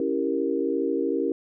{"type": "chord", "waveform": "sine", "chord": "C# diminished seventh", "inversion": "none", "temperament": "equal", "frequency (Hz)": [277.2, 329.6, 392, 466.2], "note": ["C#4", "E4", "G4", "Bb4"], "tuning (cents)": [0, 0, 0, 0], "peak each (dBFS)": -28, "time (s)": [0, 1.32], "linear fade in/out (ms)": 2, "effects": []}